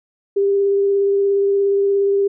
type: tone with vibrato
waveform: sine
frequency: 397.9 Hz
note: G4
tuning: 26 cents sharp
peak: -13 dBFS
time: 0.36-2.28 s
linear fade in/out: 10 ms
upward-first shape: triangle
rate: 17 Hz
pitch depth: 14 cents each way
effects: none